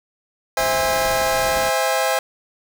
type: chord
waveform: sawtooth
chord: C augmented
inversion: none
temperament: just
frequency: 523.3 / 654.1 / 817.6 Hz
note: C5 / E5 / G#5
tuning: 0 / -14 / -27 cents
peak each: -18 dBFS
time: 0.57-2.19 s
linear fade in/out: 2 ms
type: noise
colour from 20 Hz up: pink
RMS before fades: -31 dBFS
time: 0.58-1.7 s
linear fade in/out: 10 ms
effects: none